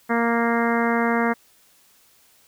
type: harmonic tone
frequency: 233.1 Hz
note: A#3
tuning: in tune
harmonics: 1 / 2 / 3 / 4 / 5 / 6 / 7 / 8 / 9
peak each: -22 / -25 / -27 / -28 / -29 / -30 / -30 / -31 / -32 dBFS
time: 0.09-1.34 s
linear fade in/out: 20 ms
effects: white hiss -57 dBFS RMS until 2.47 s